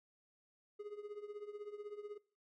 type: tone with tremolo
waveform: triangle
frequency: 415.3 Hz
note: G#4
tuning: in tune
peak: -39 dBFS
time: 0.79-2.18 s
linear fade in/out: 10 ms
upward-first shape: triangle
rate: 16 Hz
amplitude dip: 85%
effects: noise-tail reverb RT60 0.4 s tail -21 dB re dry + MP3 48 kbps